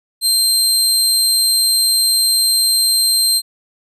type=tone; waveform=25% pulse; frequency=4156 Hz; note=C8; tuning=12 cents flat; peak=-7 dBFS; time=0.21-3.42 s; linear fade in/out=50 ms; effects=none